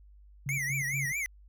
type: tone with tremolo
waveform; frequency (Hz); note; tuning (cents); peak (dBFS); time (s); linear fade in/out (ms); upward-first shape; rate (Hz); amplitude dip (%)
sine; 138.59; C#3; 0; -32; 0.46-1.12; 5; square; 4.2; 55
type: tone with vibrato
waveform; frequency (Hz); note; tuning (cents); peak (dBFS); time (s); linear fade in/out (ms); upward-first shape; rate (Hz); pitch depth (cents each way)
square; 2109; C7; +13; -31; 0.49-1.26; 0; triangle; 4.7; 220
effects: added 50 Hz sine -52 dBFS peak until 1.48 s